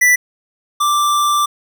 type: tone pair in turn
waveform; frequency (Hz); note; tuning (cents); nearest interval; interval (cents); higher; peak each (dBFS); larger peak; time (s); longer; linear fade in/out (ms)
square; 1975.5 / 1176.7; B6 / D6; 0 / +3; major sixth; 897; first; -9 / -13; first; 0.01-0.16 / 0.8-1.46; second; 10
effects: none